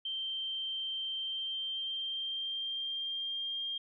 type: tone with pitch glide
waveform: sine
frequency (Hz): 3136 to 3207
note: G7 to G7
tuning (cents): 0 to +39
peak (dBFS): -34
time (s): 0.05-3.78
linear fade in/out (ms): 5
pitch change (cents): +39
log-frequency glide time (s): 1.16-3.61
effects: none